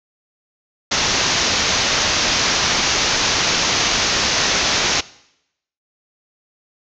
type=low-pass noise; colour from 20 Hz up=white; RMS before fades=-18 dBFS; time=0.91-5.01 s; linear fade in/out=10 ms; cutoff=6600 Hz; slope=96 dB/octave; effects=noise-tail reverb RT60 0.8 s tail -20 dB re dry